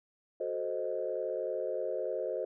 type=chord; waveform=sine; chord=F# diminished seventh; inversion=none; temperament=equal; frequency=370 / 440 / 523.3 / 622.3 Hz; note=F#4 / A4 / C5 / Eb5; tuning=0 / 0 / 0 / 0 cents; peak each=-39 / -38 / -35 / -37 dBFS; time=0.4-2.45 s; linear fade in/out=5 ms; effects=tanh soft clip ceiling -21 dBFS